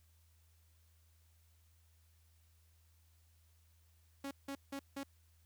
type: tone bursts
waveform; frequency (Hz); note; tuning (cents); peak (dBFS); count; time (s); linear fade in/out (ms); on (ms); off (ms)
sawtooth; 276.5; C#4; -4; -37; 4; 4.24-5.034; 5; 71; 170
effects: added 81 Hz sine -66 dBFS peak until 5.45 s + white hiss -75 dBFS RMS until 5.45 s